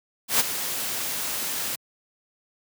white noise with ADSR envelope, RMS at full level -18 dBFS, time 0.28-1.76 s, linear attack 120 ms, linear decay 20 ms, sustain -11 dB, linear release 13 ms, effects high-pass 100 Hz 12 dB/octave

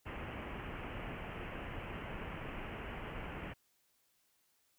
pink low-pass noise, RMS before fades -44 dBFS, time 0.05-3.54 s, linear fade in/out 20 ms, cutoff 3000 Hz, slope 96 dB/octave, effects white hiss -75 dBFS RMS until 4.78 s

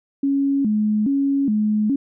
sine tone with vibrato, 242.7 Hz, B3, 30 cents flat, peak -16 dBFS, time 0.23-1.96 s, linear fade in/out 5 ms, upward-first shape square, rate 1.2 Hz, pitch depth 230 cents each way, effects none

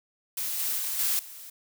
blue noise with level steps, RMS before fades -31 / -29 / -31 / -26 / -44 dBFS, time 0.37-1.5 s, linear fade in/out 5 ms, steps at 0.59 / 0.78 / 0.99 / 1.19 s, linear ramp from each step 2 ms, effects none

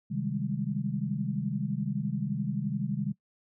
sine chord, Ab major seventh, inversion first, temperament equal with one note detuned, 133.02 / 155.56 / 196 / 207.7 Hz, C3 / Eb3 / G3 / Ab3, +29 / 0 / 0 / 0 cents, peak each -34 dBFS, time 0.1-3.13 s, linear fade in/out 20 ms, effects noise-tail reverb RT60 0.1 s tail -21 dB re dry

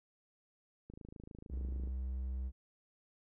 click train, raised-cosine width 3 ms, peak -37 dBFS, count 27, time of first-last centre 0.9-1.874 s, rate 26.7 Hz
triangle tone, 64.3 Hz, C2, 30 cents flat, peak -34 dBFS, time 1.49-2.52 s, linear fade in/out 50 ms
effects none

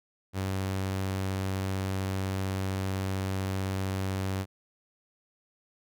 sawtooth tone, 95.7 Hz, G2, 41 cents flat, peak -25 dBFS, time 0.33-4.46 s, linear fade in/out 50 ms, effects none

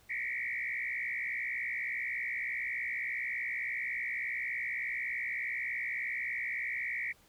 sine tone with frequency modulation, 2089 Hz, C7, 3 cents flat, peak -33 dBFS, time 0.09-7.13 s, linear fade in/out 20 ms, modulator 61.7 Hz, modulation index 3.7, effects pink hiss -64 dBFS RMS until 7.28 s

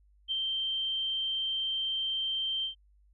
sine tone with ADSR envelope, 3136 Hz, G7, in tune, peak -27 dBFS, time 0.28-2.75 s, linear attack 36 ms, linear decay 13 ms, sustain -2 dB, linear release 110 ms, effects added 50 Hz sine -60 dBFS peak until 3.13 s

